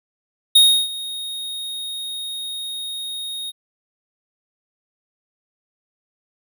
square tone with ADSR envelope, 3729 Hz, A#7, in tune, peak -8 dBFS, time 0.55-3.52 s, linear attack 8 ms, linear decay 320 ms, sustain -19 dB, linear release 29 ms, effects none

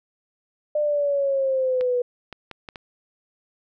sine exponential sweep, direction down, 603 to 487.5 Hz, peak -19 dBFS, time 0.75-2.02 s, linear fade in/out 5 ms
clicks, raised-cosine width 0.3 ms, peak -20 dBFS, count 5, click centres 1.81 / 2.327 / 2.513 / 2.688 / 2.758 s
effects none

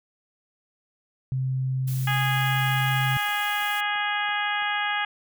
sine tone, 130.81 Hz, C3, in tune, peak -23 dBFS, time 1.32-3.17 s, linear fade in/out 0 ms
blue noise, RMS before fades -39 dBFS, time 1.87-3.81 s, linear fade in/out 10 ms
harmonic tone, 413.4 Hz, G#4, 8 cents flat, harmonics 2 / 3 / 4 / 5 / 6 / 7 / 8, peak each -29 / -32 / -28 / -32 / -35 / -34 / -36 dBFS, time 2.07-5.05 s, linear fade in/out 5 ms
click train, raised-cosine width 0.5 ms, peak -32 dBFS, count 5, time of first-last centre 3.29-4.623 s, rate 3 Hz
effects none

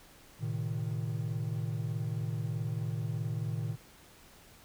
triangle chord, A diminished, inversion none, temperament equal with one note detuned, 112.38 / 130.81 / 155.56 Hz, A2 / C3 / Eb3, +37 / 0 / 0 cents, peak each -32 / -37 / -34 dBFS, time 0.39-3.77 s, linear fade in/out 50 ms, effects tanh soft clip ceiling -21 dBFS + pink hiss -57 dBFS RMS until 4.64 s

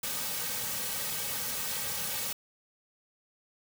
white noise with comb filter, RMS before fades -34 dBFS, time 0.03-2.33 s, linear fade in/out 5 ms, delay 2.9 ms, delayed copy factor -1, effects none

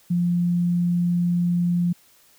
sine tone, 174.61 Hz, F3, in tune, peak -18 dBFS, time 0.1-1.93 s, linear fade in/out 10 ms, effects white hiss -56 dBFS RMS until 2.38 s

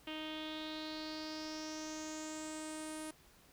sawtooth tone with low-pass filter sweep, 311.1 Hz, D#4, in tune, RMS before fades -44 dBFS, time 0.07-3.11 s, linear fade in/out 5 ms, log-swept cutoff 3000 to 10000 Hz, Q 5.6, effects pink hiss -64 dBFS RMS until 3.52 s

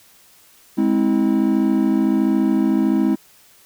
triangle chord, Ab augmented, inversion none, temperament equal with one note detuned, 207.7 / 261.6 / 323 Hz, Ab3 / C4 / E4, 0 / 0 / -35 cents, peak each -17 dBFS, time 0.77-3.16 s, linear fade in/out 20 ms, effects white hiss -51 dBFS RMS until 3.65 s

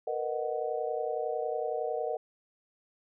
sine chord, B major seventh, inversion third, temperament just, 463 / 493.9 / 617.4 / 740.8 Hz, A#4 / B4 / D#5 / F#5, -12 / 0 / -14 / +2 cents, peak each -34 / -37 / -35 / -36 dBFS, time 0.07-2.17 s, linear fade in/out 5 ms, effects none

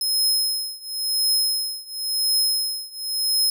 sawtooth tone with tremolo, 5140 Hz, E8, 45 cents flat, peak -14 dBFS, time 0.01-3.5 s, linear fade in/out 2 ms, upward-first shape triangle, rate 0.95 Hz, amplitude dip 95%, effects none

